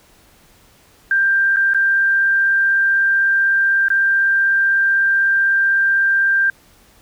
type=tone with dropouts; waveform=sine; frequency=1584 Hz; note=G6; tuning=18 cents sharp; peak=-12 dBFS; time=1.11-6.5 s; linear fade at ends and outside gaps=2 ms; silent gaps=1.562-1.568 / 1.736-1.746 / 3.884-3.902 s; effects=pink hiss -51 dBFS RMS until 7.01 s